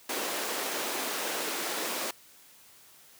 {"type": "high-pass noise", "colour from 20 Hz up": "pink", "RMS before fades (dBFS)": -33, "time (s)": [0.09, 2.11], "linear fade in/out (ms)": 5, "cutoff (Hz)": 290, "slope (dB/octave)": 24, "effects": ["white hiss -56 dBFS RMS until 3.19 s", "high-pass 80 Hz 12 dB/octave"]}